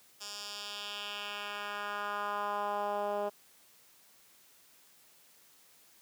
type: tone with band-pass filter sweep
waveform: 10% pulse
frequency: 205.2 Hz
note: G#3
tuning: 21 cents flat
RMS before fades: -37 dBFS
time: 0.2-3.3 s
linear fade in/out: 20 ms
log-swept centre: 5800 to 570 Hz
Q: 1.8
effects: white hiss -62 dBFS RMS until 6.01 s + high-pass 100 Hz 12 dB/octave